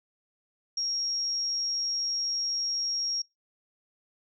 sine tone, 5588 Hz, F8, in tune, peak -27 dBFS, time 0.77-3.22 s, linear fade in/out 5 ms, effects noise-tail reverb RT60 0.2 s tail -26 dB re dry

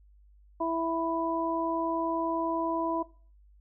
harmonic tone, 330 Hz, E4, 2 cents sharp, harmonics 1 / 2 / 3, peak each -31 / -31 / -31 dBFS, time 0.6-3.03 s, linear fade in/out 10 ms, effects noise-tail reverb RT60 0.4 s tail -20 dB re dry + added 50 Hz sine -55 dBFS peak until 3.6 s

